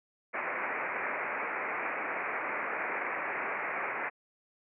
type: low-pass noise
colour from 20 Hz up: white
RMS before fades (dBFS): -34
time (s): 0.33-4.1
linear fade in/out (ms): 20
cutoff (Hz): 2400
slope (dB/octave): 96
effects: high-pass 400 Hz 12 dB/octave